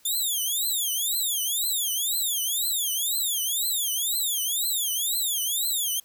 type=tone with vibrato; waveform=5% pulse; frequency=3500 Hz; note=A7; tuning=10 cents flat; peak=-17 dBFS; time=0.05-6 s; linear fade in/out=5 ms; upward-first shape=triangle; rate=2 Hz; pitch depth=300 cents each way; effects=white hiss -59 dBFS RMS until 6.04 s